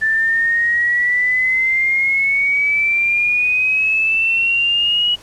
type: exponential sweep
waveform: sine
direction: up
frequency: 1760 to 2928 Hz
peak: -13 dBFS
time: 0.01-5.16 s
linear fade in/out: 20 ms
effects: pink hiss -43 dBFS RMS until 5.22 s + low-pass 10000 Hz 12 dB/octave